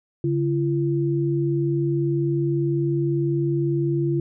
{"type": "tone pair together", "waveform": "sine", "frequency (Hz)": [141.84, 340], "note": ["C#3", "F4"], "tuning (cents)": [40, -46], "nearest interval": "octave + minor third", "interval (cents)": 1514, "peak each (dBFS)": -22, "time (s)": [0.24, 4.2], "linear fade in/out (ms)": 2, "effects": []}